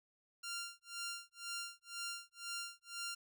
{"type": "tone with tremolo", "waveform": "10% pulse", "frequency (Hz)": 1390, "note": "F6", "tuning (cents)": -9, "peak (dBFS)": -32, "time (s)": [0.43, 3.15], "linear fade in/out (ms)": 10, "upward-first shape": "sine", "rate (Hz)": 2, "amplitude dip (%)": 100, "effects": []}